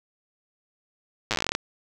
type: slowing click train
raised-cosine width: 0.2 ms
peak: -7 dBFS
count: 15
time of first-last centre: 1.31-1.551 s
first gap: 8 ms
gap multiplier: 1.11
effects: none